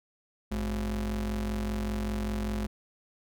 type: ring-modulated tone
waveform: square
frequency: 77.78 Hz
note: D#2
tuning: in tune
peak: -27 dBFS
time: 0.51-2.67 s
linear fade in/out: 10 ms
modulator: 133 Hz
effects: none